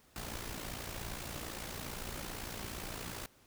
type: noise with amplitude modulation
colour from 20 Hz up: pink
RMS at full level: -40 dBFS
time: 0.16-3.26 s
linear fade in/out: 0 ms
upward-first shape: sine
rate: 57.6 Hz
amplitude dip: 60%
effects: pink hiss -65 dBFS RMS until 3.46 s